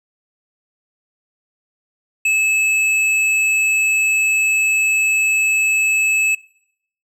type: tone with hard clipping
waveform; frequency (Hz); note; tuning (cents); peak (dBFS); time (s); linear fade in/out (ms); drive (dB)
sine; 2600; E7; -24; -15; 2.25-6.35; 5; 10
effects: noise-tail reverb RT60 0.7 s tail -21 dB re dry + low-pass 12000 Hz 12 dB/octave